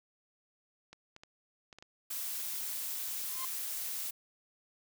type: clicks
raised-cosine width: 0.2 ms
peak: -33 dBFS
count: 9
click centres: 0.93 / 1.164 / 1.235 / 1.728 / 1.786 / 1.825 / 2.107 / 2.401 / 2.61 s
type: noise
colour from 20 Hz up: blue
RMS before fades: -38 dBFS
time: 2.1-4.11 s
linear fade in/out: 10 ms
type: tone with exponential growth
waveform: 40% pulse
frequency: 1046.5 Hz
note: C6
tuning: in tune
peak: -36 dBFS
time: 3.24-3.45 s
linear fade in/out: 2 ms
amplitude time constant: 45 ms
effects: none